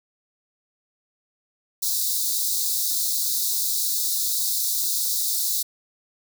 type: high-pass noise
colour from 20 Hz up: white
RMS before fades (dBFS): -24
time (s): 1.82-5.63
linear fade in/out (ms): 10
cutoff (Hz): 3700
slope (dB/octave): 96
effects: none